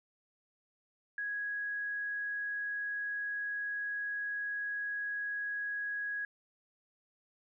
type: tone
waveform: sine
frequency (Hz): 1661.2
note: G#6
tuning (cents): 0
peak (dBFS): -34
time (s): 1.18-6.25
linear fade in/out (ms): 2
effects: none